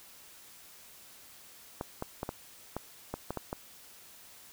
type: clicks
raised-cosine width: 1 ms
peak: -20 dBFS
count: 9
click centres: 1.811 / 2.024 / 2.231 / 2.291 / 2.766 / 3.14 / 3.306 / 3.373 / 3.529 s
effects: white hiss -54 dBFS RMS until 4.52 s